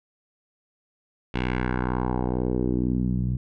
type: tone with low-pass filter sweep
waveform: 10% pulse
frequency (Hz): 62.2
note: B1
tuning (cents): +13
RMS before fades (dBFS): -25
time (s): 1.34-3.37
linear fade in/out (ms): 5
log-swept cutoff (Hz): 2900 to 130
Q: 2
effects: none